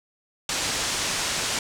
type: low-pass noise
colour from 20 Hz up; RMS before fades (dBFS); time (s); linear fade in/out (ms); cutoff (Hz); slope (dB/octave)
white; -27; 0.49-1.59; 2; 7800; 24
effects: none